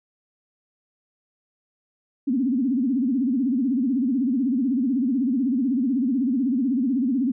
sine tone with vibrato, 255.9 Hz, C4, 38 cents flat, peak -19 dBFS, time 2.27-7.32 s, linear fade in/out 10 ms, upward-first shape sine, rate 16 Hz, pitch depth 190 cents each way, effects none

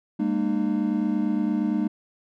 triangle tone cluster, 201.8 / 230.5 / 303.2 Hz, G#3 / A#3 / D#4, -49 / -19 / -45 cents, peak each -24 dBFS, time 0.19-1.88 s, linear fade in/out 10 ms, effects none

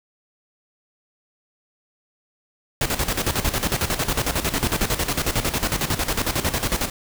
pink noise with tremolo, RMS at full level -21 dBFS, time 2.81-6.9 s, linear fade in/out 2 ms, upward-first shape square, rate 11 Hz, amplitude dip 70%, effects none

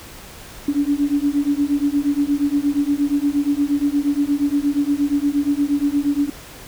sine beating tone pair, 282.7 / 291.2 Hz, C#4 / D4, +34 / -15 cents, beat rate 8.5 Hz, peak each -19 dBFS, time 0.68-6.3 s, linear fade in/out 5 ms, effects pink hiss -39 dBFS RMS until 6.67 s

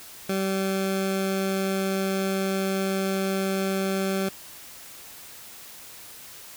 20% pulse tone, 192.6 Hz, G3, 30 cents flat, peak -19 dBFS, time 0.29-4.29 s, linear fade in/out 5 ms, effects white hiss -44 dBFS RMS until 6.56 s

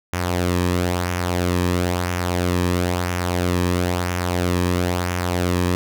sawtooth tone with flanger, 88.9 Hz, F2, 31 cents sharp, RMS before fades -21 dBFS, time 0.13-5.75 s, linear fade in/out 0 ms, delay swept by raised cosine 0.23 to 1.43 ms, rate 1 Hz, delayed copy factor -0.5, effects none

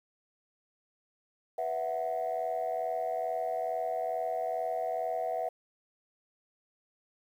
sine chord, B suspended fourth, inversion none, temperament just, 493.9 / 658.5 / 740.8 Hz, B4 / E5 / F#5, 0 / -2 / +2 cents, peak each -37 / -32 / -33 dBFS, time 1.58-5.49 s, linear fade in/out 5 ms, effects tanh soft clip ceiling -24 dBFS + 10-bit

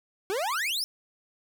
40% pulse exponential sweep, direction up, 364.1 to 5560 Hz, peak -26 dBFS, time 0.3-0.84 s, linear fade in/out 0 ms, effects none

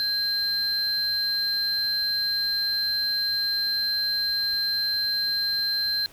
triangle tone pair together, 1639 / 4130 Hz, G#6 / C8, -23 / -23 cents, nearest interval octave + major third, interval 1600 cents, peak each -32 / -22 dBFS, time 0-6.06 s, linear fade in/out 0 ms, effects pink hiss -51 dBFS RMS until 6.12 s

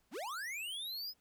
square linear sweep, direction up, 164.81 to 5150 Hz, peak -40 dBFS, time 0.11-1.14 s, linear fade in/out 50 ms, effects pink hiss -75 dBFS RMS until 1.2 s

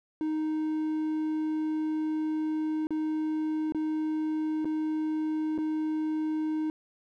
triangle tone with dropouts, 311.1 Hz, D#4, in tune, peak -25 dBFS, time 0.21-6.7 s, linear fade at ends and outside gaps 1 ms, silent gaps 2.87-2.906 / 3.722-3.747 / 4.646-4.654 / 5.579-5.585 s, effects none

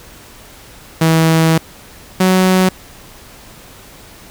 sawtooth tone pair in turn, 161.9 / 186.07 Hz, E3 / F#3, -31 / +10 cents, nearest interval major second, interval 241 cents, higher second, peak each -5 dBFS, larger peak neither, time 1.01-1.58 / 2.2-2.69 s, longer first, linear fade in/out 5 ms, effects pink hiss -39 dBFS RMS until 4.3 s

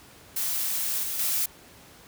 blue noise with level steps, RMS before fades -28 / -31 / -26 dBFS, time 0.36-1.46 s, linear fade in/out 5 ms, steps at 1.03 / 1.19 s, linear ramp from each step 2 ms, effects pink hiss -51 dBFS RMS until 2.07 s + high-pass 60 Hz 12 dB/octave

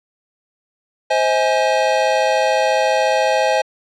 square chord, Ab major, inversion first, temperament equal with one note detuned, 523.3 / 637.5 / 830.6 Hz, C5 / Eb5 / Ab5, 0 / +42 / 0 cents, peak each -19 dBFS, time 1.1-3.62 s, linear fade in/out 10 ms, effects low-pass 5000 Hz 12 dB/octave

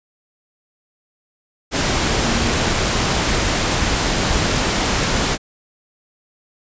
sine tone in noise, 233.1 Hz, A#3, in tune, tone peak -23 dBFS, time 2.17-2.54 s, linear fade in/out 50 ms, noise pink, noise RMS -18 dBFS, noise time 1.71-5.38 s, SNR -8 dB, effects resampled to 16000 Hz

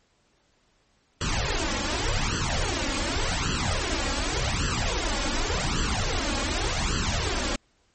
pink noise with flanger, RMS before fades -26 dBFS, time 1.21-7.56 s, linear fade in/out 2 ms, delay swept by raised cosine 0.66 to 3.66 ms, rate 0.87 Hz, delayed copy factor +0.85, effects pink hiss -66 dBFS RMS until 7.94 s + MP3 32 kbps

